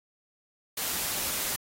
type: noise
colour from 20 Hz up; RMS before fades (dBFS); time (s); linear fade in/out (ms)
white; -31; 0.77-1.56; 5
effects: AAC 48 kbps